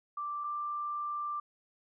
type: tone pair in turn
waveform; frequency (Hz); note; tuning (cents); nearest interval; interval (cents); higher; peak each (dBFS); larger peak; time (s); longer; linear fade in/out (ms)
sine; 1174.7 / 1181.2; D6 / D6; 0 / +10; unison; 10; second; -34 / -33; second; 0.17-0.44 / 0.44-1.4; second; 5
effects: none